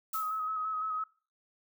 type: noise with exponential decay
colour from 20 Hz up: violet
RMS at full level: -36 dBFS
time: 0.13-0.5 s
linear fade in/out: 2 ms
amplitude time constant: 79 ms
type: tone with vibrato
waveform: sine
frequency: 1277 Hz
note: D#6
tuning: 45 cents sharp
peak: -31 dBFS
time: 0.14-1.04 s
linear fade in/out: 5 ms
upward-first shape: square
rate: 5.9 Hz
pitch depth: 22 cents each way
effects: noise-tail reverb RT60 0.4 s tail -21 dB re dry